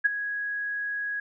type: tone with ADSR envelope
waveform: sine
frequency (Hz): 1661.2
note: G#6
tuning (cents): 0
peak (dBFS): -15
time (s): 0.04-1.2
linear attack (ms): 18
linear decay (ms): 16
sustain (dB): -13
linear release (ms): 4
effects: none